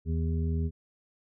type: harmonic tone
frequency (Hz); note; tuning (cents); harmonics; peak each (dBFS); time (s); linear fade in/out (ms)
81.2; E2; -26; 1 / 2 / 3 / 5; -27 / -33 / -37 / -41; 0.05-0.71; 50
effects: none